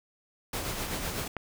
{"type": "noise with tremolo", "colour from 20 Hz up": "pink", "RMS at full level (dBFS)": -32, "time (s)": [0.53, 1.28], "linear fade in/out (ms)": 5, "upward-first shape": "triangle", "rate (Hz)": 7.9, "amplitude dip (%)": 45}
{"type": "click", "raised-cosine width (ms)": 0.5, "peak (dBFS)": -20, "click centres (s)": 1.367}
{"effects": []}